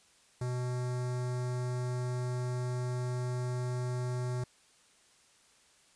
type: tone with notch filter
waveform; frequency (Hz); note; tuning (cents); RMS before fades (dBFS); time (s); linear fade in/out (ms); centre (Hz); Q
square; 124.5; B2; +14; -34; 0.41-4.44; 5; 2900; 0.83
effects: white hiss -64 dBFS RMS until 5.95 s + resampled to 22050 Hz